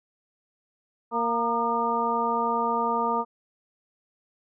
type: harmonic tone with a mistuned harmonic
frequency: 232.4 Hz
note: A#3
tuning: 5 cents flat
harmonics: 1 / 2 / 3 / 4 / 5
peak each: -32 / -30 / -32 / -26 / -28 dBFS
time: 1.11-3.25 s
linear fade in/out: 50 ms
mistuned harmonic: 5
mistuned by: +66 cents
effects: none